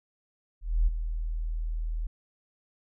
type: tone with ADSR envelope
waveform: sine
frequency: 40.14 Hz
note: E1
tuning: 45 cents flat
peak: -18 dBFS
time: 0.61-2.07 s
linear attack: 260 ms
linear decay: 20 ms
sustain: -10 dB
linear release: 4 ms
effects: none